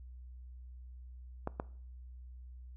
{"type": "clicks", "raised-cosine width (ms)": 1, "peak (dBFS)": -21, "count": 2, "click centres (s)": [1.474, 1.599], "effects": ["noise-tail reverb RT60 0.5 s tail -20 dB re dry", "added 62 Hz sine -47 dBFS peak until 2.76 s"]}